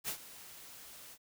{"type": "noise with ADSR envelope", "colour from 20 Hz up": "white", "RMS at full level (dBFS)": -36, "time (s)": [0.04, 1.18], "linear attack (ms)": 43, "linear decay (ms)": 84, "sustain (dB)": -16, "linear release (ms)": 52, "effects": []}